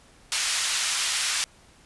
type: band-pass noise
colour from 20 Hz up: white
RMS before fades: -26 dBFS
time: 0.32-1.44 s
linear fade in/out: 0 ms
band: 1400 to 7400 Hz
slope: 12 dB/octave
effects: pink hiss -55 dBFS RMS until 1.85 s + resampled to 24000 Hz